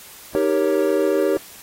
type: chord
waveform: triangle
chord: Eb dominant seventh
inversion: none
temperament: equal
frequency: 311.1 / 392 / 466.2 / 554.4 Hz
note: Eb4 / G4 / Bb4 / Db5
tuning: 0 / 0 / 0 / 0 cents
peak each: -21 / -18 / -21 / -20 dBFS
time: 0.35-1.37 s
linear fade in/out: 0 ms
effects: white hiss -42 dBFS RMS until 1.62 s + AAC 48 kbps